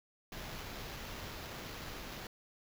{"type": "noise with sample-and-hold", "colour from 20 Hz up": "pink", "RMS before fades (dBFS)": -45, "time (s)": [0.32, 2.27], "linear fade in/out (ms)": 2, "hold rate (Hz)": 8820, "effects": []}